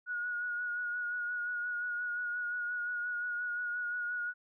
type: tone with vibrato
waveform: sine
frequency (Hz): 1450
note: F#6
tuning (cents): -35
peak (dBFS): -33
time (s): 0.06-4.34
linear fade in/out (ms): 50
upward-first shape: sine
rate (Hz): 5.7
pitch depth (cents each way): 25
effects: none